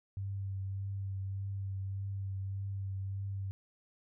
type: tone with vibrato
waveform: sine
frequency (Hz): 97.5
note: G2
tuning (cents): -9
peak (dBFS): -35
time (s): 0.17-3.51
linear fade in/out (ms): 0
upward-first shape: triangle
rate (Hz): 1.7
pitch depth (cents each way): 23
effects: none